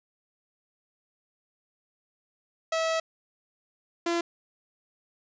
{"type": "tone pair in turn", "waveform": "sawtooth", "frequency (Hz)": [649, 340.7], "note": ["E5", "F4"], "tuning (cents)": [-27, -43], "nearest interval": "major seventh", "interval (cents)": 1116, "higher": "first", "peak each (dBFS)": -21, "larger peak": "neither", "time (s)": [[2.72, 3], [4.06, 4.21]], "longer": "first", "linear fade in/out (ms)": 5, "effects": ["resampled to 16000 Hz", "10-bit"]}